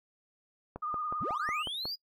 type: click train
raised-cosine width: 1 ms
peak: -25 dBFS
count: 7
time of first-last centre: 0.76-1.855 s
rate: 5.48 Hz
type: tone with vibrato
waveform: sine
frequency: 1222 Hz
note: D#6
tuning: 32 cents flat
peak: -32 dBFS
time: 0.82-1.63 s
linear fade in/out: 10 ms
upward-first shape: triangle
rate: 18 Hz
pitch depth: 52 cents each way
type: linear sweep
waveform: triangle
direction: up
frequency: 30.87 to 4978 Hz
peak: -33 dBFS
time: 1.2-1.96 s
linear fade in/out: 20 ms
effects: noise-tail reverb RT60 0.1 s tail -24 dB re dry